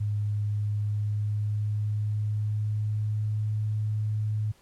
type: tone with pitch glide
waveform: sine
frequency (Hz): 104.1 to 106.9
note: G#2 to A2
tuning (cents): +5 to -49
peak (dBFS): -25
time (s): 0-4.52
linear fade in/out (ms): 10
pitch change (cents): +46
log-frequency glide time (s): 0.56-3.59
effects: pink hiss -61 dBFS RMS until 4.61 s + low-pass 12000 Hz 12 dB/octave